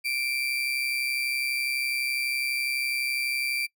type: tone with amplitude modulation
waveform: 35% pulse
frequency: 2349 Hz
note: D7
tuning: in tune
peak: -22 dBFS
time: 0.04-3.67 s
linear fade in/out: 20 ms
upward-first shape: sine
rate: 132 Hz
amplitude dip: 50%
effects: noise-tail reverb RT60 0.1 s tail -24 dB re dry